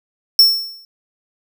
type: tone with exponential decay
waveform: square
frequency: 5400 Hz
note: E8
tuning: 41 cents sharp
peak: -4 dBFS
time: 0.39-0.85 s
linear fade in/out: 1 ms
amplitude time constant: 100 ms
effects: none